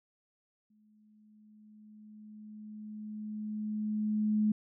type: tone with exponential growth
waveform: sine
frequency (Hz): 213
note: G#3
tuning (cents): +44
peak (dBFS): -24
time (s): 0.7-4.52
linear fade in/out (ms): 5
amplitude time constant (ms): 830
effects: none